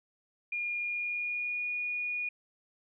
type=tone with pitch glide; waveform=sine; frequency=2422 to 2450 Hz; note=D#7 to D#7; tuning=-47 to -27 cents; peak=-31 dBFS; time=0.52-2.29 s; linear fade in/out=5 ms; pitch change=+20 cents; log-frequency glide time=0.79-1.67 s; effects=none